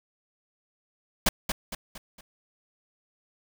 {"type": "noise with echo", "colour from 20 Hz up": "pink", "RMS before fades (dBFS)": -21, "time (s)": [1.26, 1.29], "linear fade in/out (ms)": 5, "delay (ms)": 230, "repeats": 4, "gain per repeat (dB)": -7, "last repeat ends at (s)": 2.21, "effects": []}